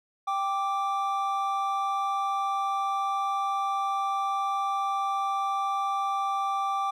triangle tone pair together, 787.4 / 1173 Hz, G5 / D6, +8 / -2 cents, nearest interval perfect fifth, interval 690 cents, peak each -27 / -26 dBFS, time 0.27-6.91 s, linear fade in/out 10 ms, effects none

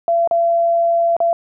sine tone with dropouts, 678 Hz, E5, 49 cents sharp, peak -12 dBFS, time 0.08-1.33 s, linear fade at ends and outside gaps 1 ms, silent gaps 0.275-0.311 / 1.166-1.203 s, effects none

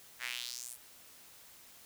sawtooth tone with high-pass filter sweep, 122 Hz, B2, 21 cents flat, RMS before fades -42 dBFS, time 0.19-0.78 s, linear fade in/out 50 ms, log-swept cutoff 1700 to 11000 Hz, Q 2.7, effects white hiss -57 dBFS RMS until 1.85 s

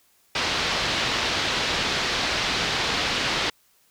white low-pass noise, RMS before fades -25 dBFS, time 0.35-3.5 s, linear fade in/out 5 ms, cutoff 4600 Hz, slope 24 dB/octave, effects white hiss -62 dBFS RMS until 3.9 s

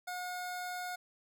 25% pulse tone, 722 Hz, F#5, 43 cents flat, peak -34 dBFS, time 0.07-0.96 s, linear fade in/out 10 ms, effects none

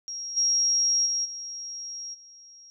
sine tone with level steps, 5610 Hz, F8, 7 cents sharp, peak -32 / -20 / -24 / -34 / -47 dBFS, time 0.08-2.7 s, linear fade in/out 0 ms, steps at 0.36 / 1.05 / 1.24 / 2.13 s, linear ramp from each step 20 ms, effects none

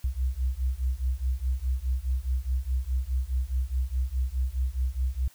sine beating tone pair, 61.74 / 66.54 Hz, B1 / C2, 0 / +30 cents, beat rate 4.8 Hz, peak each -28 dBFS, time 0.04-5.28 s, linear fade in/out 5 ms, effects white hiss -57 dBFS RMS until 5.34 s

